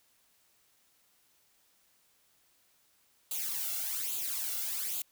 blue noise with flanger, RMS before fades -35 dBFS, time 3.31-5.02 s, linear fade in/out 2 ms, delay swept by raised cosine 0.27 to 1.47 ms, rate 1.2 Hz, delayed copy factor +0.7, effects white hiss -69 dBFS RMS until 5.11 s

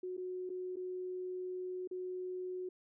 sine tone with dropouts, 366.5 Hz, F#4, 16 cents flat, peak -38 dBFS, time 0.03-2.69 s, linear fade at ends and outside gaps 5 ms, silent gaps 0.169-0.177 / 0.494-0.5 / 0.759-0.767 / 1.875-1.911 s, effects none

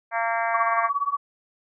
harmonic tone, 229.3 Hz, A#3, 28 cents flat, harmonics 3 / 4 / 5 / 6 / 7 / 8 / 9 / 10, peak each -26 / -28 / -31 / -35 / -30 / -35 / -34 / -38 dBFS, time 0.11-0.9 s, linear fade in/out 50 ms
sine tone with tremolo, 1134 Hz, C#6, 39 cents sharp, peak -18 dBFS, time 0.54-1.17 s, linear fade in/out 5 ms, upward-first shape triangle, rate 17 Hz, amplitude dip 100%
effects none

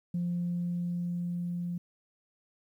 sine tone with level ramp, 174.61 Hz, F3, in tune, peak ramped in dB -27 to -31 dBFS, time 0.14-1.78 s, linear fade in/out 5 ms, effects tanh soft clip ceiling -25 dBFS + 11-bit

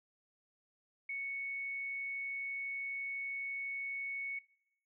sine tone, 2217 Hz, C#7, in tune, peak -37 dBFS, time 1.09-4.39 s, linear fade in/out 5 ms, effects noise-tail reverb RT60 0.8 s tail -22 dB re dry

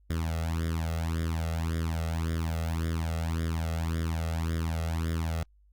sawtooth tone with flanger, 81.8 Hz, E2, 13 cents flat, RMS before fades -30 dBFS, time 0.1-5.43 s, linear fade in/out 0 ms, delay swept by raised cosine 0.57 to 1.54 ms, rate 1.8 Hz, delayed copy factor +0.95, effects added 50 Hz sine -58 dBFS peak until 5.72 s + Opus 48 kbps

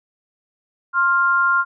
sine tone pair together, 1065.6 / 1396.9 Hz, C6 / F6, +31 / 0 cents, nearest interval perfect fourth, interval 469 cents, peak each -19 / -15 dBFS, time 0.93-1.65 s, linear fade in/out 50 ms, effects none

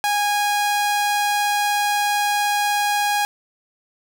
sawtooth tone with vibrato, 823 Hz, G#5, 16 cents flat, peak -14 dBFS, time 0.04-3.25 s, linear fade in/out 0 ms, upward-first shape sine, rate 20 Hz, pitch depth 8 cents each way, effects none

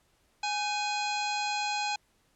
harmonic tone with a mistuned harmonic, 830.6 Hz, G#5, in tune, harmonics 1 / 2 / 3 / 4 / 5 / 6 / 7 / 8 / 9, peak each -31 / -41 / -35 / -42 / -37 / -46 / -52 / -44 / -46 dBFS, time 0.43-1.96 s, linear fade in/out 5 ms, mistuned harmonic 2, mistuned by -140 cents, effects pink hiss -69 dBFS RMS until 2.35 s + low-pass 12000 Hz 12 dB/octave

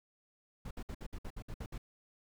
brown noise bursts, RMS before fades -42 dBFS, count 10, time 0.65-1.78 s, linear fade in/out 5 ms, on 59 ms, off 60 ms, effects none

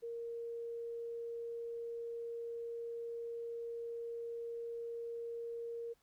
sine tone, 466.2 Hz, A#4, in tune, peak -40 dBFS, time 0.02-5.94 s, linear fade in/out 20 ms, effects pink hiss -75 dBFS RMS until 6.02 s

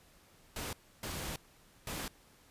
pink noise bursts at uneven times, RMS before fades -40 dBFS, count 3, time 0.56-0.73 / 1.03-1.36 / 1.87-2.08 s, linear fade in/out 2 ms, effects pink hiss -63 dBFS RMS until 2.5 s + resampled to 32000 Hz

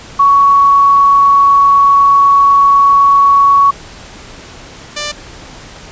sine / 5% pulse tone pair in turn, 1118 / 592.2 Hz, C#6 / D5, +14 / +14 cents, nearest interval major seventh, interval 1100 cents, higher first, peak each -4 / -6 dBFS, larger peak first, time 0.19-3.71 / 4.96-5.12 s, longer first, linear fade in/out 10 ms, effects pink hiss -33 dBFS RMS until 5.91 s + resampled to 16000 Hz

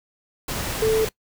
sine tone in noise, 440 Hz, A4, in tune, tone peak -16 dBFS, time 0.82-1.05 s, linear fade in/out 5 ms, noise pink, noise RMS -28 dBFS, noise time 0.48-1.09 s, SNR +9 dB, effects noise-tail reverb RT60 0.1 s tail -21 dB re dry

